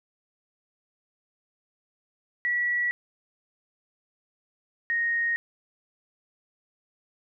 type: tone pair in turn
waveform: sine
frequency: 1939 / 1864.6 Hz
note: B6 / A#6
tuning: -32 / 0 cents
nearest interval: minor second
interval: 68 cents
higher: first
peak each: -23 dBFS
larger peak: neither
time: 2.45-2.91 / 4.9-5.36 s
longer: neither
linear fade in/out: 0 ms
effects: none